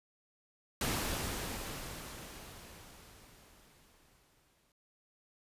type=noise with exponential decay; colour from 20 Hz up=pink; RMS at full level=-33 dBFS; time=0.81-4.72 s; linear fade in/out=2 ms; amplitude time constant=850 ms; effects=resampled to 32000 Hz